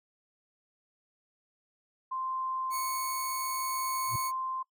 sine tone with tremolo, 1044 Hz, C6, 4 cents flat, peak -31 dBFS, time 2.11-4.63 s, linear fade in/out 10 ms, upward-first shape sine, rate 0.62 Hz, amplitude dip 25%
5% pulse tone, 2217 Hz, C#7, in tune, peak -25 dBFS, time 2.7-4.32 s, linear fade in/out 50 ms
triangle tone with exponential growth, 116.54 Hz, A#2, in tune, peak -28 dBFS, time 4.06-4.16 s, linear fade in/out 5 ms, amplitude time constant 20 ms
effects noise-tail reverb RT60 0.1 s tail -21 dB re dry

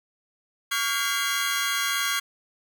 sawtooth tone cluster, 1128 / 1409 / 1610 / 2045 / 3303 Hz, C#6 / F6 / G6 / C7 / G#7, +30 / +15 / +46 / -40 / -10 cents, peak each -27 dBFS, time 0.71-2.2 s, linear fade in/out 10 ms, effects none

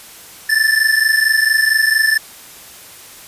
square tone pair together, 1748 / 1772.4 Hz, A6 / A6, -12 / +12 cents, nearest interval unison, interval 24 cents, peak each -15 / -15 dBFS, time 0.49-2.18 s, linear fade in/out 10 ms, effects white hiss -38 dBFS RMS until 3.27 s + resampled to 32000 Hz

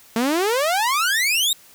sawtooth exponential sweep, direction up, 220 to 3856 Hz, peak -14 dBFS, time 0.16-1.53 s, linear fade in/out 2 ms, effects white hiss -49 dBFS RMS until 1.74 s

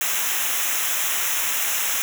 white noise with comb filter, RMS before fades -23 dBFS, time 0.01-2.02 s, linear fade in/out 0 ms, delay 0.22 ms, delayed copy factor -0.85, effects none

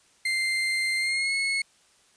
35% pulse tone with pitch glide, 2091 to 2184 Hz, C7 to C#7, -2 to -26 cents, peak -22 dBFS, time 0.25-1.62 s, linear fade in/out 5 ms, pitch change +76 cents, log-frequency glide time 0.97-1.34 s, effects white hiss -61 dBFS RMS until 2.16 s + resampled to 22050 Hz

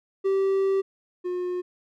triangle tone pair in turn, 388.1 / 359.4 Hz, G4 / F4, -17 / +50 cents, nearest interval minor second, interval 133 cents, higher first, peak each -18 / -24 dBFS, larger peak first, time 0.24-0.82 / 1.24-1.62 s, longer first, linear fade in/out 20 ms, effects none

